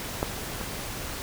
clicks, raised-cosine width 1 ms, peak -10 / -19 dBFS, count 2, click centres 0.229 / 0.613 s, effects pink hiss -35 dBFS RMS until 1.22 s

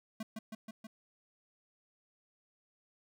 square tone with echo, 220 Hz, A3, in tune, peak -38 dBFS, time 0.2-0.23 s, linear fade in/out 5 ms, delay 160 ms, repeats 4, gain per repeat -2 dB, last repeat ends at 0.87 s, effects none

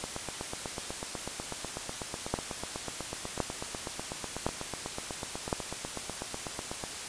two click trains, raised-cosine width 1 ms, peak -13 / -21 dBFS, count 4 / 56, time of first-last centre 2.34-5.528 / 0.04-6.839 s, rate 0.941 / 8.09 Hz, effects white hiss -39 dBFS RMS until 7.08 s + resampled to 22050 Hz

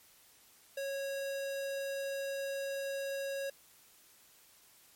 square tone, 550 Hz, C#5, 14 cents flat, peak -36 dBFS, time 0.77-3.5 s, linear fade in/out 5 ms, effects white hiss -62 dBFS RMS until 4.95 s + MP3 64 kbps

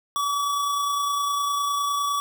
square tone with amplitude modulation, 1142 Hz, D6, 49 cents flat, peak -22 dBFS, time 0.16-2.2 s, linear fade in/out 0 ms, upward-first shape sine, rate 29.8 Hz, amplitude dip 25%, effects none

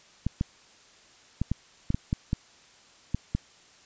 clicks, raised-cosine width 5 ms, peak -13 dBFS, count 10, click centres 0.266 / 0.411 / 1.416 / 1.516 / 1.904 / 1.945 / 2.129 / 2.331 / 3.146 / 3.35 s, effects white hiss -56 dBFS RMS until 3.85 s + resampled to 16000 Hz

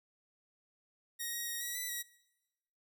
5% pulse tone with pitch steps, 1876 / 1890 / 1877 / 1921 / 1982 / 1917 Hz, A#6 / A#6 / A#6 / B6 / B6 / A#6, +11 / +23 / +11 / -48 / +6 / +48 cents, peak -27 dBFS, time 1.19-2.03 s, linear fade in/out 20 ms, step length 140 ms, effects noise-tail reverb RT60 1.0 s tail -22 dB re dry

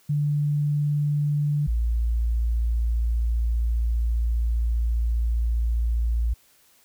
sine tone pair in turn, 146.83 / 57.48 Hz, D3 / A#1, 0 / -24 cents, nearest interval octave + major third, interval 1624 cents, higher first, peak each -20 dBFS, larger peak neither, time 0.09-1.67 / 1.67-6.34 s, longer second, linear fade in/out 10 ms, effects white hiss -59 dBFS RMS until 6.84 s

